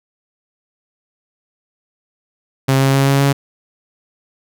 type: tone with pitch steps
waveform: sawtooth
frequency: 134.4 / 135.65 / 136.91 / 138.18 / 139.46 Hz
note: C3 / C#3 / C#3 / C#3 / C#3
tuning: +47 / -37 / -21 / -5 / +11 cents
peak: -7 dBFS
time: 2.68-3.33 s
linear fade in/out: 10 ms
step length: 130 ms
effects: none